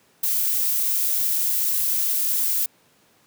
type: noise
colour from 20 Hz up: violet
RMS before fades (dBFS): -22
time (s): 0.23-2.66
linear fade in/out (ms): 5
effects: pink hiss -59 dBFS RMS until 3.26 s + high-pass 150 Hz 12 dB/octave